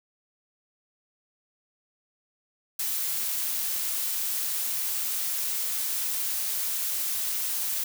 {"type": "noise", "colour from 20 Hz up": "blue", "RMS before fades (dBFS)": -29, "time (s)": [2.79, 7.84], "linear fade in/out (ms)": 5, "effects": []}